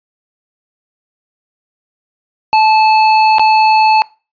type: tone with dropouts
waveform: square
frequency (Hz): 871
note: A5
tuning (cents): -18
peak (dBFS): -7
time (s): 2.53-4.02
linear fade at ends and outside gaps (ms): 0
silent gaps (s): 3.384-3.395
effects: noise-tail reverb RT60 0.3 s tail -21 dB re dry + resampled to 11025 Hz